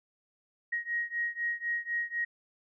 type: beating tone pair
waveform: sine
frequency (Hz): 1883 / 1887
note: A#6 / A#6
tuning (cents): +17 / +21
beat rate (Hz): 4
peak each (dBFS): -33 / -34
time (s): 0.72-2.25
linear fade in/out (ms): 10
effects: none